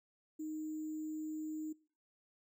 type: tone with sample-and-hold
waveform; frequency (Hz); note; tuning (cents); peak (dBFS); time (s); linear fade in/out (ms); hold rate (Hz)
sine; 310.3; D#4; -5; -39; 0.39-1.73; 10; 7350
effects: noise-tail reverb RT60 0.4 s tail -22 dB re dry